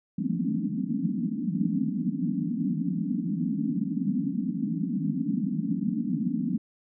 pink band-pass noise, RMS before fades -28 dBFS, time 0.18-6.58 s, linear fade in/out 5 ms, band 160 to 290 Hz, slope 96 dB/octave, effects none

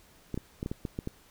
clicks, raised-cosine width 3 ms, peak -20 dBFS, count 8, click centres 0.343 / 0.376 / 0.629 / 0.661 / 0.715 / 0.852 / 0.989 / 1.074 s, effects pink hiss -59 dBFS RMS until 1.3 s

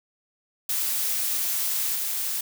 blue noise with level steps, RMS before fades -26 / -28 dBFS, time 0.69-2.41 s, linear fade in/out 5 ms, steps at 1.95 s, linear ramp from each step 5 ms, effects none

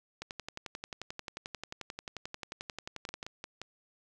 two click trains, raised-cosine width 0.2 ms, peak -23 / -22 dBFS, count 4 / 35, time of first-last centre 3.09-3.616 / 0.22-3.229 s, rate 5.7 / 11.3 Hz, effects none

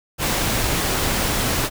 pink noise, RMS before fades -21 dBFS, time 0.18-1.7 s, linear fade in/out 50 ms, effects none

